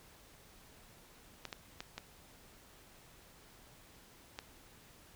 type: clicks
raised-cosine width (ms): 0.2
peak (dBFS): -24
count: 5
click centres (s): 1.453 / 1.528 / 1.805 / 1.98 / 4.389
effects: pink hiss -60 dBFS RMS until 5.15 s